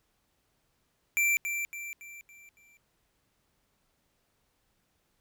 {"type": "tone with echo", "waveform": "square", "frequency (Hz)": 2349, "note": "D7", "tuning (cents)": 0, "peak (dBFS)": -24, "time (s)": [1.17, 1.37], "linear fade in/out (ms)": 0, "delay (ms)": 280, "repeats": 5, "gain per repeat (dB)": -7, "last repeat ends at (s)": 2.77, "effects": ["pink hiss -74 dBFS RMS until 5.2 s"]}